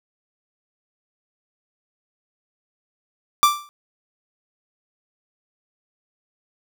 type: tone with exponential decay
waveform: 45% pulse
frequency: 1174.7 Hz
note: D6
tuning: in tune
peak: -8 dBFS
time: 3.43-3.69 s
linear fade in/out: 0 ms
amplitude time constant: 55 ms
effects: none